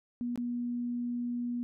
sine tone with dropouts, 241.5 Hz, B3, 39 cents flat, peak -31 dBFS, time 0.21-1.63 s, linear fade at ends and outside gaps 0 ms, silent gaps 0.358-0.376 s, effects none

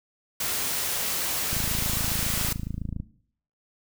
white noise, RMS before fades -28 dBFS, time 0.4-2.53 s, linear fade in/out 5 ms
click train, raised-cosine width 5 ms, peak -19 dBFS, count 41, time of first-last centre 1.53-3.001 s, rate 27.2 Hz
effects noise-tail reverb RT60 0.6 s tail -17 dB re dry

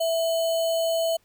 sine tone with sample-and-hold, 659.3 Hz, E5, in tune, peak -21 dBFS, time 0-1.17 s, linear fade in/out 10 ms, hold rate 3675 Hz, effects pink hiss -65 dBFS RMS until 1.24 s

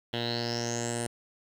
10% pulse tone with low-pass filter sweep, 118.1 Hz, A#2, 23 cents sharp, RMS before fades -32 dBFS, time 0.13-1.07 s, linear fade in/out 5 ms, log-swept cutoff 3400 to 9400 Hz, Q 9.4, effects 9-bit

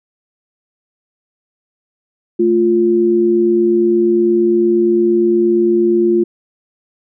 sine tone pair together, 220.6 / 349.2 Hz, A3 / F4, +5 / 0 cents, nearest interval minor sixth, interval 795 cents, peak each -17 / -10 dBFS, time 2.39-6.24 s, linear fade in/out 10 ms, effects none

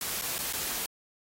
white noise with dropouts, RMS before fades -33 dBFS, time 0.01-0.86 s, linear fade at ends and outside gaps 2 ms, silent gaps 0.213-0.22 / 0.383-0.388 / 0.527-0.533 s, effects AAC 48 kbps

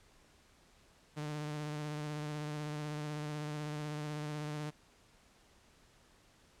sawtooth tone with vibrato, 150 Hz, D3, 37 cents sharp, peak -34 dBFS, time 1.16-4.71 s, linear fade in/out 20 ms, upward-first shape sine, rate 16 Hz, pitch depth 26 cents each way, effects pink hiss -65 dBFS RMS until 6.6 s + low-pass 9000 Hz 12 dB/octave

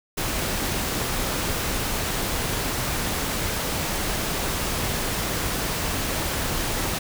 pink noise, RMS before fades -26 dBFS, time 0.17-6.99 s, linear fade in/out 10 ms, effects none

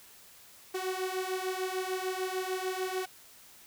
sawtooth beating tone pair, 370 / 376.7 Hz, F#4 / F#4, 0 / +31 cents, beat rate 6.7 Hz, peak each -31 dBFS, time 0.74-3.06 s, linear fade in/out 10 ms, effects white hiss -55 dBFS RMS until 3.66 s

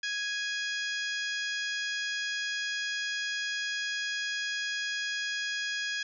harmonic tone, 830 Hz, G#5, 1 cent flat, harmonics 2 / 3 / 4 / 5 / 6 / 7 / 8, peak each -33 / -40 / -38 / -47 / -39 / -48 / -45 dBFS, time 0.03-6.03 s, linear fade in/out 5 ms, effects none

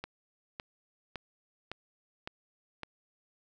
click train, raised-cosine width 0.3 ms, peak -22 dBFS, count 6, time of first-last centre 0.04-2.833 s, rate 1.79 Hz, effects none

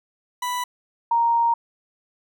40% pulse / sine tone pair in turn, 987.8 / 932.4 Hz, B5 / A#5, 0 / 0 cents, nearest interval minor second, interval 100 cents, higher first, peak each -23 / -16 dBFS, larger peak second, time 0.42-0.64 / 1.11-1.54 s, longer second, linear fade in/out 5 ms, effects none

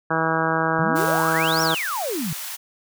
harmonic tone, 161.8 Hz, E3, 32 cents flat, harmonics 1 / 2 / 3 / 4 / 5 / 6 / 7 / 8 / 9 / 10, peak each -28 / -28 / -28 / -28 / -28 / -28 / -28 / -28 / -28 / -28 dBFS, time 0.1-1.75 s, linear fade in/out 10 ms
sine exponential two-way sweep, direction up then down, 141.8 to 5830 to 141.8 Hz, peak -24 dBFS, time 0.79-2.33 s, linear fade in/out 2 ms, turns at 1.62 s
white high-pass noise, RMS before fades -32 dBFS, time 0.95-2.57 s, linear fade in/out 20 ms, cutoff 740 Hz, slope 24 dB/octave
effects none

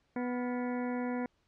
harmonic tone with a mistuned harmonic, 246.9 Hz, B3, in tune, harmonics 1 / 2 / 3 / 4 / 6 / 7 / 8 / 9, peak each -33 / -39 / -43 / -45 / -49 / -50 / -51 / -52 dBFS, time 0.16-1.26 s, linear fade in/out 2 ms, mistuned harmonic 6, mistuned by -71 cents, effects pink hiss -74 dBFS RMS until 1.47 s + low-pass 5000 Hz 12 dB/octave

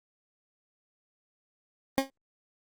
20% pulse tone with exponential decay, 270 Hz, C#4, 45 cents flat, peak -14 dBFS, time 1.98-2.1 s, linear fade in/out 0 ms, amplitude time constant 26 ms, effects Opus 32 kbps

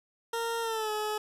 20% pulse tone with pitch glide, 461.6 to 425.7 Hz, A#4 to G#4, -17 to +43 cents, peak -25 dBFS, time 0.33-1.18 s, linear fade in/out 5 ms, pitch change -140 cents, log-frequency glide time 0.61-0.91 s, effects resampled to 32000 Hz + 9-bit

